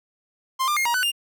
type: tone with pitch steps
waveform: 45% pulse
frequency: 1051 / 1195 / 2134 / 949 / 1499 / 2807 Hz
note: C6 / D6 / C7 / A#5 / F#6 / F7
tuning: +7 / +30 / +34 / +31 / +22 / +8 cents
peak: -20 dBFS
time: 0.59-1.118 s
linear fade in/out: 20 ms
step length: 88 ms
effects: none